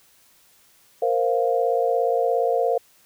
sine chord, Bb suspended second, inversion none, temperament equal, 466.2 / 523.3 / 698.5 Hz, Bb4 / C5 / F5, 0 / 0 / 0 cents, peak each -22 / -23 / -23 dBFS, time 1.02-2.78 s, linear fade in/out 5 ms, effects white hiss -57 dBFS RMS until 3.05 s

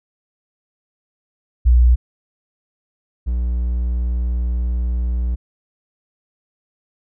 sine / triangle tone pair in turn, 60.5 / 60.22 Hz, B1 / B1, -35 / -43 cents, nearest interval unison, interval 8 cents, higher first, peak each -8 / -15 dBFS, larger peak first, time 1.65-1.96 / 3.26-5.36 s, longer second, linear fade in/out 20 ms, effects none

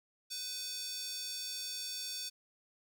square tone with high-pass filter, 503 Hz, B4, 32 cents sharp, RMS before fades -41 dBFS, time 0.3-2.3 s, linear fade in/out 20 ms, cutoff 4600 Hz, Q 2.5, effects none

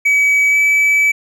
triangle tone with pitch glide, 2278 to 2298 Hz, C#7 to D7, +47 to -38 cents, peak -8 dBFS, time 0.05-1.12 s, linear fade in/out 10 ms, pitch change +15 cents, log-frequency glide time 0.5-0.56 s, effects none

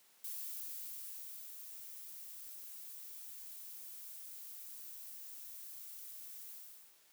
violet noise with ADSR envelope, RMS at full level -43 dBFS, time 0.24-6.99 s, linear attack 4 ms, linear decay 1200 ms, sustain -7 dB, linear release 490 ms, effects white hiss -67 dBFS RMS until 7.12 s + high-pass 200 Hz 12 dB/octave

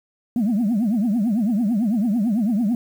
sine tone with vibrato, 220 Hz, A3, in tune, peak -15 dBFS, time 0.36-2.75 s, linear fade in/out 2 ms, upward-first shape triangle, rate 9 Hz, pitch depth 270 cents each way, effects tanh soft clip ceiling -15 dBFS + 8-bit

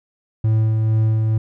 triangle tone with tremolo, 110 Hz, A2, in tune, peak -11 dBFS, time 0.44-1.38 s, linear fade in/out 5 ms, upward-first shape sine, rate 2.2 Hz, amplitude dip 25%, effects none

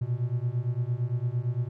triangle beating tone pair, 117.4 / 126.2 Hz, A#2 / B2, +13 / +38 cents, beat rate 8.8 Hz, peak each -27 / -27 dBFS, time 0.01-1.69 s, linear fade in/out 10 ms, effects none

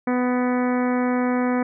harmonic tone with a mistuned harmonic, 249 Hz, B3, 14 cents sharp, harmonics 1 / 2 / 3 / 4 / 5 / 6 / 7 / 8 / 9, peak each -20 / -26 / -30 / -32 / -34 / -36 / -37 / -38 / -39 dBFS, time 0.07-1.63 s, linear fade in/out 5 ms, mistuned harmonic 8, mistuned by -18 cents, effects none

